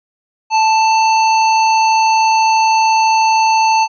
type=tone with pitch glide; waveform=square; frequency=880 to 886.1 Hz; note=A5 to A5; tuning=0 to +12 cents; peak=-10 dBFS; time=0.5-3.88 s; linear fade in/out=50 ms; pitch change=+12 cents; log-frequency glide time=0.63-0.94 s; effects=resampled to 16000 Hz